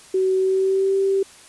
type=tone with pitch glide; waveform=sine; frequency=377.2 to 389.4 Hz; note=F#4 to G4; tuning=+33 to -12 cents; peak=-16 dBFS; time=0.14-1.23 s; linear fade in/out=5 ms; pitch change=+55 cents; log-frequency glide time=0.36-0.96 s; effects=white hiss -46 dBFS RMS until 1.48 s + resampled to 24000 Hz